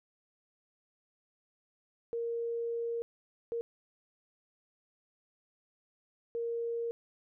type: tone bursts at uneven times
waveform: sine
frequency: 466.2 Hz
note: A#4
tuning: in tune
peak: -32 dBFS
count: 3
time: 2.13-3.02 / 3.52-3.61 / 6.35-6.91 s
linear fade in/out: 0 ms
effects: none